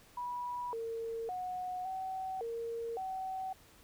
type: tone with pitch steps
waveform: sine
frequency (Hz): 977 / 455.9 / 732 / 758 / 462.3 / 758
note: B5 / A#4 / F#5 / F#5 / A#4 / F#5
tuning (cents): -19 / -39 / -19 / +42 / -14 / +42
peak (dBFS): -36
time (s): 0.17-3.53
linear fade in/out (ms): 5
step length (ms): 560
effects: pink hiss -61 dBFS RMS until 3.83 s